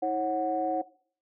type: tone cluster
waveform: sine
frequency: 320.2 / 545 / 738 Hz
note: D#4 / C#5 / F#5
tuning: +50 / -29 / -5 cents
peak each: -32 / -30 / -27 dBFS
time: 0.02-0.82 s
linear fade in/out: 10 ms
effects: noise-tail reverb RT60 0.5 s tail -19 dB re dry + tanh soft clip ceiling -16 dBFS